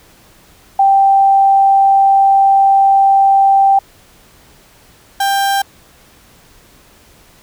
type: tone pair in turn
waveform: sine / 35% pulse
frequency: 784 / 791.3 Hz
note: G5 / G5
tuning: 0 / +16 cents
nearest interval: unison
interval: 16 cents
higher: second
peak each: -6 / -10 dBFS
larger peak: first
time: 0.79-3.79 / 5.2-5.62 s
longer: first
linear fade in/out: 5 ms
effects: pink hiss -46 dBFS RMS until 7.42 s